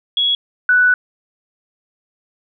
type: tone pair in turn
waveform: sine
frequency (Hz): 3345 / 1484.9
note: G#7 / F#6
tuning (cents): +12 / +6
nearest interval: octave + major second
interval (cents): 1406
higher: first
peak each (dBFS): -13 / -9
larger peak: second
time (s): 0.17-0.35 / 0.69-0.94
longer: second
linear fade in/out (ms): 2
effects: none